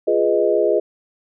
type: chord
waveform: sine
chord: F half-diminished seventh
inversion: none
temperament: equal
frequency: 349.2 / 415.3 / 493.9 / 622.3 Hz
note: F4 / Ab4 / Cb5 / Eb5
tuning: 0 / 0 / 0 / 0 cents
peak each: -21 / -18 / -21 / -19 dBFS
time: 0.07-0.8 s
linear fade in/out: 10 ms
effects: none